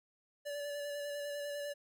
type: tone with vibrato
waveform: square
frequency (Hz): 578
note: D5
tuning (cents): -28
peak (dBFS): -39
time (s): 0.45-1.74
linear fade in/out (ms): 20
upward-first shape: square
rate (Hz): 10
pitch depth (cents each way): 14
effects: none